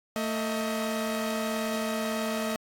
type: tone pair together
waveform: sawtooth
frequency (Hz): 223.8 / 633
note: A3 / D#5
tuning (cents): +30 / +30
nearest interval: octave + tritone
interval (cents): 1800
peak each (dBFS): -26 / -28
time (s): 0.16-2.56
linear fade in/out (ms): 0
effects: AAC 64 kbps